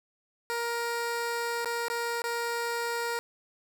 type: tone with dropouts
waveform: 15% pulse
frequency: 469.8 Hz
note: A#4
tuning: 13 cents sharp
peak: -23 dBFS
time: 0.5-3.19 s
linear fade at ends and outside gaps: 0 ms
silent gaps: 1.646-1.657 / 1.883-1.9 / 2.219-2.24 s
effects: none